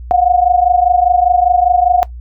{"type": "tone pair together", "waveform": "sine", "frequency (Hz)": [709, 734], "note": ["F5", "F#5"], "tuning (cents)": [26, -14], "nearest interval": "minor second", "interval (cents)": 60, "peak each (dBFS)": -11, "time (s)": [0.11, 2.03], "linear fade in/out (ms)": 0, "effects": ["noise-tail reverb RT60 0.1 s tail -18 dB re dry", "added 60 Hz sine -26 dBFS peak until 2.2 s"]}